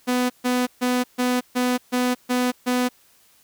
sawtooth tone bursts, 249.1 Hz, B3, 15 cents sharp, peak -15 dBFS, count 8, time 0.07-2.89 s, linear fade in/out 20 ms, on 230 ms, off 140 ms, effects white hiss -57 dBFS RMS until 3.43 s

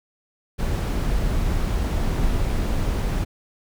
brown noise, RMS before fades -22 dBFS, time 0.58-3.25 s, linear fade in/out 20 ms, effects none

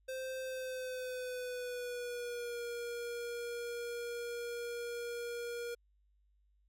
square tone with pitch glide, 521 to 475 Hz, C5 to A#4, -7 to +33 cents, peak -39 dBFS, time 0.08-5.75 s, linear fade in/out 10 ms, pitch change -160 cents, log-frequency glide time 0.41-2.61 s, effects added 50 Hz sine -68 dBFS peak until 6.68 s + MP3 64 kbps

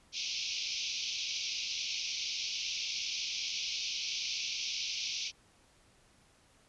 white band-pass noise, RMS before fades -37 dBFS, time 0.12-5.32 s, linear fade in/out 50 ms, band 2300 to 6100 Hz, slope 96 dB/octave, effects pink hiss -65 dBFS RMS until 6.68 s + resampled to 24000 Hz

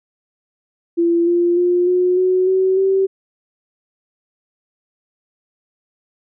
sine tone with pitch steps, 340 / 347.1 / 354.4 / 361.9 / 369.5 / 377.3 / 385.2 Hz, F4 / F4 / F4 / F#4 / F#4 / F#4 / G4, -46 / -11 / +25 / -38 / -2 / +34 / -30 cents, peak -12 dBFS, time 0.97-3.07 s, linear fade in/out 20 ms, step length 300 ms, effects none

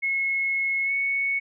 sine tone with pitch glide, 2177 to 2216 Hz, C#7 to C#7, -32 to -1 cents, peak -22 dBFS, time 0.02-1.4 s, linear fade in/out 20 ms, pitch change +31 cents, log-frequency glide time 0.84-0.92 s, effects none

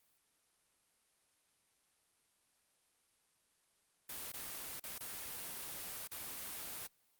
white noise with dropouts, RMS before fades -45 dBFS, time 4.09-6.87 s, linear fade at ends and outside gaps 5 ms, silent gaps 4.32-4.337 / 4.798-4.837 / 4.983-5.005 / 6.075-6.114 s, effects white hiss -75 dBFS RMS until 7.19 s + Opus 32 kbps

